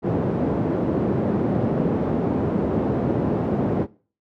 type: band-pass noise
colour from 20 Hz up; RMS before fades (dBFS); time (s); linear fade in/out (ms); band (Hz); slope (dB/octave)
pink; -22; 0.02-3.87; 50; 150 to 450; 12
effects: noise-tail reverb RT60 0.4 s tail -21 dB re dry + high-pass 60 Hz 12 dB/octave